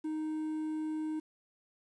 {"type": "tone with quantisation", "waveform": "triangle", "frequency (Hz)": 311.1, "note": "D#4", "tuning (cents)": 0, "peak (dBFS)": -31, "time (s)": [0.04, 1.2], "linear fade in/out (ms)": 10, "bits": 10, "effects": ["resampled to 24000 Hz"]}